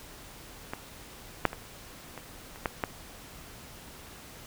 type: clicks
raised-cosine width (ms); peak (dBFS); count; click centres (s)
0.5; -18 / -6 / -22 / -24 / -30 / -12 / -12; 7; 0.735 / 1.453 / 1.531 / 2.177 / 2.559 / 2.658 / 2.838
effects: pink hiss -48 dBFS RMS until 4.46 s